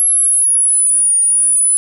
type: exponential two-way sweep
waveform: sine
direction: down then up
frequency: 11175 to 9530 to 10070 Hz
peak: -9 dBFS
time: 0-1.77 s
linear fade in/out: 0 ms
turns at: 1.16 s
effects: none